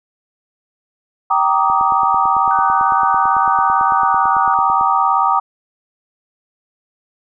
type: chord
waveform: sine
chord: Eb major seventh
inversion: first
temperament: just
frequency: 777.8 / 933.4 / 1166.7 / 1244.5 Hz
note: G5 / Bb5 / D6 / Eb6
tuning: -14 / +2 / -12 / 0 cents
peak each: -17 dBFS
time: 1.3-5.4 s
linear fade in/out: 10 ms
type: click train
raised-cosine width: 2 ms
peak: -20 dBFS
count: 29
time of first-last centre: 1.7-4.811 s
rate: 9 Hz
type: tone with pitch glide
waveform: sine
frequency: 1500 to 1459.8 Hz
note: F#6 to F#6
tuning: +23 to -24 cents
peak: -25 dBFS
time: 2.51-4.54 s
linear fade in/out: 0 ms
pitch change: -47 cents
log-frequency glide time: 3.91-4.4 s
effects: none